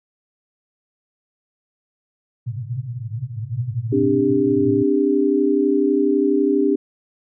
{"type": "band-pass noise", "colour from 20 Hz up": "pink", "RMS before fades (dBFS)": -27, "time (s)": [2.46, 4.83], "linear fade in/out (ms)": 10, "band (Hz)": [110, 130], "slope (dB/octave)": 96}
{"type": "chord", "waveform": "sine", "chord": "C suspended second", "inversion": "none", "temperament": "equal with one note detuned", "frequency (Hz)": [261.6, 293.7, 397.2], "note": ["C4", "D4", "G4"], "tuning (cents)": [0, 0, 23], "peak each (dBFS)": [-21, -18, -18], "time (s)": [3.92, 6.76], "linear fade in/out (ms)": 10}
{"effects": []}